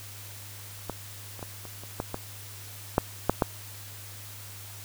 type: clicks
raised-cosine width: 1 ms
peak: -17 / -29 / -22 / -28 / -30 / -15 / -17 / -6 / -6 / -7 dBFS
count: 10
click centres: 0.897 / 1.393 / 1.428 / 1.653 / 1.836 / 2.001 / 2.144 / 2.981 / 3.296 / 3.422 s
effects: added 101 Hz sine -45 dBFS peak until 4.84 s + white hiss -45 dBFS RMS until 4.84 s